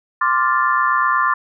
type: chord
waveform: sine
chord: D minor seventh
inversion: third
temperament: equal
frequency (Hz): 1046.5 / 1174.7 / 1396.9 / 1760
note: C6 / D6 / F6 / A6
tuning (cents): 0 / 0 / 0 / 0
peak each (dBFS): -18 / -18 / -22 / -21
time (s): 0.21-1.34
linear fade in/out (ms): 5
effects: none